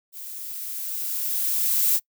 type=noise with level ramp; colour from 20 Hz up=violet; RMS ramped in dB=-38 to -19 dBFS; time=0.12-2 s; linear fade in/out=50 ms; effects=noise-tail reverb RT60 0.1 s tail -24 dB re dry